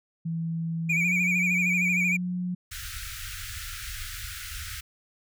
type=tone with pitch glide; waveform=sine; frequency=164.81 to 179.73 Hz; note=E3 to F3; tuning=0 to +50 cents; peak=-27 dBFS; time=0.25-2.55 s; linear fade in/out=10 ms; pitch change=+150 cents; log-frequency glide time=0.95-1.1 s
type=tone with vibrato; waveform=triangle; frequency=2349 Hz; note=D7; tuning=in tune; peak=-21 dBFS; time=0.89-2.17 s; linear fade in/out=10 ms; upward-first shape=sine; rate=13 Hz; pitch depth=77 cents each way
type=band-stop noise; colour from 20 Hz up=pink; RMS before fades=-37 dBFS; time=2.71-4.81 s; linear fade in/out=10 ms; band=110 to 1300 Hz; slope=96 dB/octave
effects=none